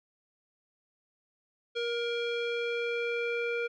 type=tone with low-pass filter sweep; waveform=square; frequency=471.8 Hz; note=A#4; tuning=21 cents sharp; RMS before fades=-32 dBFS; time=1.75-3.68 s; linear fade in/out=20 ms; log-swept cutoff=3500 to 2200 Hz; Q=3.1; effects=none